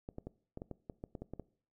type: clicks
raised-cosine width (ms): 2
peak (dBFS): -29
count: 12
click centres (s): 0.089 / 0.184 / 0.27 / 0.574 / 0.619 / 0.713 / 0.898 / 1.039 / 1.152 / 1.22 / 1.336 / 1.397
effects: noise-tail reverb RT60 0.5 s tail -21 dB re dry